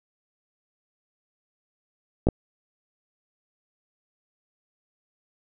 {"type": "clicks", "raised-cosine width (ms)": 2, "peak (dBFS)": -7, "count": 2, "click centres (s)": [2.27, 2.287], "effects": []}